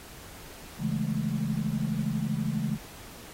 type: chord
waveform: sine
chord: A major seventh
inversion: first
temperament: equal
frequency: 138.59 / 164.81 / 207.7 / 220 Hz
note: C#3 / E3 / G#3 / A3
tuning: 0 / 0 / 0 / 0 cents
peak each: -32 dBFS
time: 0.78-2.79 s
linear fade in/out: 50 ms
effects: pink hiss -47 dBFS RMS until 3.33 s + AAC 48 kbps